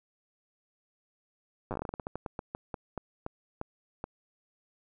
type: slowing click train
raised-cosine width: 1 ms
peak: -21 dBFS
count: 22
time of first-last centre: 1.71-4.041 s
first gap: 8 ms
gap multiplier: 1.22
effects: none